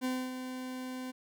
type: tone with ADSR envelope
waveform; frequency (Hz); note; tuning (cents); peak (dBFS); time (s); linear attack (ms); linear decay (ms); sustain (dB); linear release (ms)
40% pulse; 255.9; C4; -38; -29; 0.01-1.12; 37; 260; -8; 19
effects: none